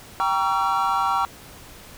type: chord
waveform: triangle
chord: G diminished seventh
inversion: none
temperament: just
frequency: 784 / 940.8 / 1128.9 / 1354.7 Hz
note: G5 / Bb5 / Db6 / Fb6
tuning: 0 / +16 / +31 / +47 cents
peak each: -23 dBFS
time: 0.2-1.25 s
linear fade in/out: 0 ms
effects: pink hiss -44 dBFS RMS until 1.97 s